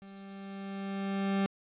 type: tone with level ramp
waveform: 40% pulse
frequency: 196 Hz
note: G3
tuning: in tune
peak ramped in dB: -47 to -25 dBFS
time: 0.02-1.46 s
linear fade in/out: 0 ms
effects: resampled to 8000 Hz + 11-bit

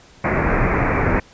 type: low-pass noise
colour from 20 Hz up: pink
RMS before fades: -18 dBFS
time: 0.24-1.2 s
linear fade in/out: 5 ms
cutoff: 2400 Hz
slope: 96 dB/octave
effects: pink hiss -48 dBFS RMS until 1.33 s + resampled to 16000 Hz

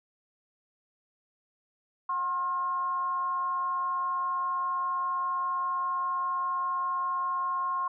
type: tone with frequency modulation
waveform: sine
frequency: 1070 Hz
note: C6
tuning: 38 cents sharp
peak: -27 dBFS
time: 2.09-7.88 s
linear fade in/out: 5 ms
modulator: 335 Hz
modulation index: 0.3
effects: none

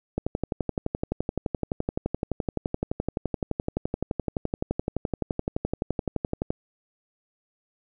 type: click train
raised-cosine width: 2 ms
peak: -12 dBFS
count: 75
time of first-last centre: 0.18-6.505 s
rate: 11.7 Hz
effects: none

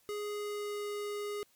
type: tone with pitch glide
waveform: square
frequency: 415.3 to 412.9 Hz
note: G#4 to G#4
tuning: 0 to -10 cents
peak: -36 dBFS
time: 0.09-1.43 s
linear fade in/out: 0 ms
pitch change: -10 cents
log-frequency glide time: 0.28-0.87 s
effects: white hiss -68 dBFS RMS until 1.55 s + MP3 96 kbps

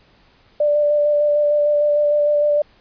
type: tone with vibrato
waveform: sine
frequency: 590 Hz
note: D5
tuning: 8 cents sharp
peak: -13 dBFS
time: 0.6-2.62 s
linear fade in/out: 5 ms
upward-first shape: square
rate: 6.6 Hz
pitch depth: 11 cents each way
effects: pink hiss -54 dBFS RMS until 2.8 s + resampled to 11025 Hz

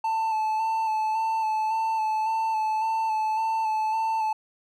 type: tone with vibrato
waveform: triangle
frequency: 880 Hz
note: A5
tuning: in tune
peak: -21 dBFS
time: 0.04-4.33 s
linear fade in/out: 5 ms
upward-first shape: square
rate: 1.8 Hz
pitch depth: 20 cents each way
effects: none

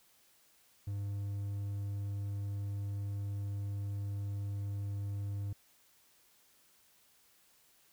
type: tone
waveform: triangle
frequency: 100.6 Hz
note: G2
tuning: 45 cents sharp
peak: -33 dBFS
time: 0.87-5.53 s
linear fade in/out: 5 ms
effects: white hiss -67 dBFS RMS until 7.92 s

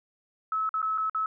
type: tone with dropouts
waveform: sine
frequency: 1296 Hz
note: E6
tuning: 30 cents flat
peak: -25 dBFS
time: 0.52-1.26 s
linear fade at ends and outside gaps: 2 ms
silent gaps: 0.692-0.74 / 0.818-0.827 / 0.977-0.981 / 1.097-1.147 s
effects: none

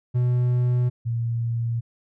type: tone pair in turn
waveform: triangle / sine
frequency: 123.47 / 116.54 Hz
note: B2 / A#2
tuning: 0 / 0 cents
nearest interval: minor second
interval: 100 cents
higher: first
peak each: -16 / -22 dBFS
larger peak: first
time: 0.14-0.9 / 1.05-1.81 s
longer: neither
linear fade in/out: 20 ms
effects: none

